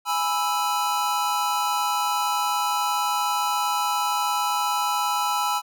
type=chord; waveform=square; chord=E major; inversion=first; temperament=equal; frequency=830.6 / 987.8 / 1318.5 Hz; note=G#5 / B5 / E6; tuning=0 / 0 / 0 cents; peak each=-27 dBFS; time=0.05-5.62 s; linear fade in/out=50 ms; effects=none